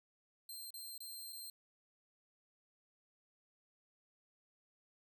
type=tone with dropouts; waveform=15% pulse; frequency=4161 Hz; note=C8; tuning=10 cents flat; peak=-40 dBFS; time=0.49-1.5 s; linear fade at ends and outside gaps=2 ms; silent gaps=0.705-0.74 / 0.979-1.004 / 1.325-1.329 s; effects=none